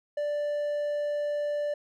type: tone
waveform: triangle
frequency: 587.3 Hz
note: D5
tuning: in tune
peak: -25 dBFS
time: 0.17-1.74 s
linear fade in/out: 5 ms
effects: none